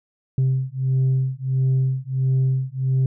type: beating tone pair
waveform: sine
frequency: 130.81 / 132.31 Hz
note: C3 / C3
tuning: 0 / +20 cents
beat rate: 1.5 Hz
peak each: -19 dBFS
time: 0.38-3.06 s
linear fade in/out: 2 ms
effects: tanh soft clip ceiling -14 dBFS